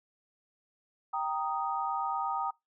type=chord; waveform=sine; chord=Eb major; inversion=first; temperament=equal; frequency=784 / 932.3 / 1244.5 Hz; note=G5 / Bb5 / Eb6; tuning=0 / 0 / 0 cents; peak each=-34 dBFS; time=1.13-2.51 s; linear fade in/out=10 ms; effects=noise-tail reverb RT60 0.2 s tail -24 dB re dry